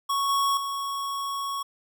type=tone with level steps; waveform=square; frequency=1108.7 Hz; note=C#6; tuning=in tune; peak=-24 / -22 / -29 dBFS; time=0.09-1.63 s; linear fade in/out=10 ms; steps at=0.29 / 0.57 s; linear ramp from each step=2 ms; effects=none